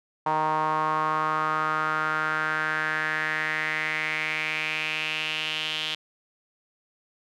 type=tone with band-pass filter sweep; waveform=sawtooth; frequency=155.56 Hz; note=D#3; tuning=in tune; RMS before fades=-27 dBFS; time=0.26-5.95 s; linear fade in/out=5 ms; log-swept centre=930 to 3200 Hz; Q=4.8; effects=none